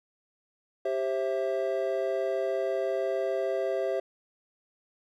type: chord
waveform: triangle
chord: C major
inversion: second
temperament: equal with one note detuned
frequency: 392 / 533 / 659.3 Hz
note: G4 / C5 / E5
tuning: 0 / +32 / 0 cents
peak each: -29 dBFS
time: 0.85-4 s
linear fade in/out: 5 ms
effects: none